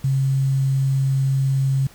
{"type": "tone with quantisation", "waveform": "sine", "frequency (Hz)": 134.9, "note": "C#3", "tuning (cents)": -47, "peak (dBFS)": -16, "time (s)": [0.04, 1.87], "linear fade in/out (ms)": 5, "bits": 7, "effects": ["pink hiss -48 dBFS RMS until 1.94 s"]}